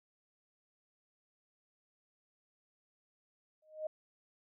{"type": "tone with exponential growth", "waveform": "sine", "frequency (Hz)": 621, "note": "D#5", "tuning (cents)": -3, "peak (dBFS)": -32, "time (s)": [3.62, 3.87], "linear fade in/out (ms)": 5, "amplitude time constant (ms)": 54, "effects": []}